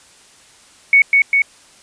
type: tone with echo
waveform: sine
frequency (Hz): 2222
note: C#7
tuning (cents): +4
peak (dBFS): -6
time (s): 0.93-1.02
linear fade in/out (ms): 2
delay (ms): 200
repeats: 2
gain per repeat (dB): -2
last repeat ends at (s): 1.42
effects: white hiss -47 dBFS RMS until 1.82 s + resampled to 22050 Hz